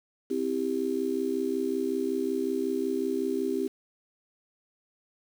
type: chord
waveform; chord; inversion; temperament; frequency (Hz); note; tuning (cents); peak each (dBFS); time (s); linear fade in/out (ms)
sine; C major; none; just; 261.6 / 327 / 392.4; C4 / E4 / G4; 0 / -14 / +2; -31 / -32 / -29; 0.3-3.68; 10
effects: 8-bit